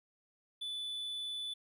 triangle tone, 3482 Hz, A7, 19 cents flat, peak -36 dBFS, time 0.61-1.54 s, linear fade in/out 10 ms, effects none

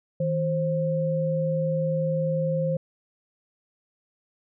sine tone pair together, 159.8 / 528.7 Hz, D#3 / C5, +47 / +18 cents, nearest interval octave + major sixth, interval 2071 cents, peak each -25 dBFS, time 0.2-2.77 s, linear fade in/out 5 ms, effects none

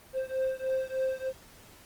triangle beating tone pair, 523.3 / 526.6 Hz, C5 / C5, 0 / +11 cents, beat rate 3.3 Hz, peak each -29 / -30 dBFS, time 0.13-1.33 s, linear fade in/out 50 ms, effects pink hiss -54 dBFS RMS until 1.85 s + Opus 24 kbps

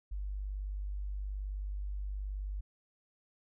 sine tone, 49.44 Hz, G1, 15 cents sharp, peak -35 dBFS, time 0.11-2.61 s, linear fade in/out 10 ms, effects none

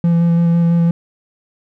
triangle tone with vibrato, 169.4 Hz, E3, 48 cents sharp, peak -8 dBFS, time 0.04-0.91 s, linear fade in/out 2 ms, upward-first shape square, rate 6 Hz, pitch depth 10 cents each way, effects none

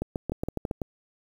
two click trains, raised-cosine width 2 ms, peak -16 / -15 dBFS, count 4 / 6, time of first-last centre 0.32-0.818 / 0.02-0.712 s, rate 6.03 / 7.23 Hz, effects 8-bit

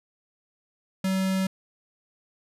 square tone with notch filter, 190 Hz, F#3, 46 cents sharp, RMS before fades -25 dBFS, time 1.04-1.47 s, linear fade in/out 5 ms, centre 790 Hz, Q 1.9, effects resampled to 32000 Hz

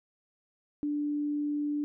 sine tone, 293.7 Hz, D4, in tune, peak -28 dBFS, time 0.83-1.84 s, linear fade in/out 0 ms, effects none

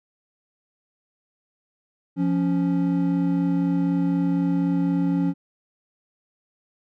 triangle tone pair together, 174.61 / 278.6 Hz, F3 / C#4, 0 / +9 cents, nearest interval minor sixth, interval 809 cents, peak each -20 dBFS, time 2.16-5.34 s, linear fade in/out 50 ms, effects none

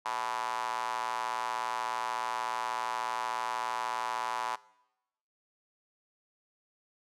square tone with high-pass filter, 58.27 Hz, A#1, in tune, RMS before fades -34 dBFS, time 0.05-4.56 s, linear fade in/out 10 ms, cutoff 950 Hz, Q 5.3, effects noise-tail reverb RT60 0.9 s tail -21 dB re dry + low-pass 9000 Hz 12 dB/octave

